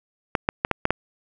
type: clicks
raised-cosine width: 0.5 ms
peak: -4 dBFS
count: 6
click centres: 0.352 / 0.489 / 0.649 / 0.713 / 0.854 / 0.906 s
effects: none